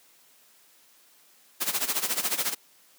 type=noise with tremolo; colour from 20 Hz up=white; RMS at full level=-25 dBFS; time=1.6-2.55 s; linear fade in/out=20 ms; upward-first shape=sine; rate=14 Hz; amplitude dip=80%; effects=white hiss -59 dBFS RMS until 2.98 s + high-pass 200 Hz 12 dB/octave